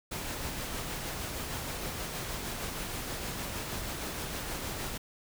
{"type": "noise with tremolo", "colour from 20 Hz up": "pink", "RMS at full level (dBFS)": -36, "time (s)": [0.11, 4.98], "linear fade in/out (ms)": 10, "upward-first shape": "sine", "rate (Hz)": 6.4, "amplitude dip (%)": 25, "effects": []}